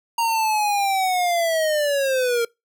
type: linear sweep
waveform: square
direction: down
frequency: 932.3 to 459.9 Hz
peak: -19 dBFS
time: 0.18-2.45 s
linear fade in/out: 5 ms
effects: noise-tail reverb RT60 0.2 s tail -24 dB re dry